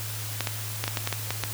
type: clicks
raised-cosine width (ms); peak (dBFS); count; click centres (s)
0.2; -9; 9; 0.407 / 0.472 / 0.84 / 0.879 / 0.972 / 1.074 / 1.127 / 1.306 / 1.437
effects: added 107 Hz sine -34 dBFS peak until 1.53 s + white hiss -36 dBFS RMS until 1.53 s